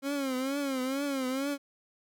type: tone with vibrato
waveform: 30% pulse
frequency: 270 Hz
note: C#4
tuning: 45 cents flat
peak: -27 dBFS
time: 0.02-1.58 s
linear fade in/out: 50 ms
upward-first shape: triangle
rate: 2.2 Hz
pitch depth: 120 cents each way
effects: none

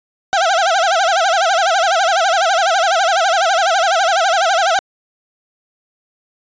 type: tone with vibrato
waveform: 30% pulse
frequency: 722 Hz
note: F#5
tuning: 43 cents flat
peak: -9 dBFS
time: 0.33-4.79 s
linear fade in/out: 0 ms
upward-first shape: sine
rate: 12 Hz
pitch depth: 190 cents each way
effects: resampled to 16000 Hz

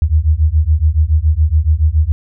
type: beating tone pair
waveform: sine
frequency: 74.3 / 81.4 Hz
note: D2 / E2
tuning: +21 / -21 cents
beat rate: 7.1 Hz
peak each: -12 dBFS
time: 0.02-2.12 s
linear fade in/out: 0 ms
effects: none

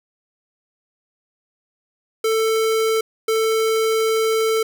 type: tone bursts at uneven times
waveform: square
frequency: 443.8 Hz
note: A4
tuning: 15 cents sharp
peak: -17 dBFS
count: 2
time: 2.24-3.01 / 3.28-4.63 s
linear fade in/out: 5 ms
effects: none

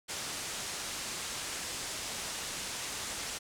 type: low-pass noise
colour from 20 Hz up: white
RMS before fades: -39 dBFS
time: 0.08-3.39 s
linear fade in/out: 20 ms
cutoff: 8900 Hz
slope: 24 dB/octave
effects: none

